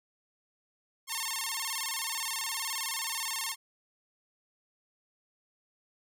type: tone with vibrato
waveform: 5% pulse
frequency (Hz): 987.8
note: B5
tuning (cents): 0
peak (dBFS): -20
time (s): 1.07-3.56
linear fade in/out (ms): 50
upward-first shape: square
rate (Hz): 19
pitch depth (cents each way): 150
effects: none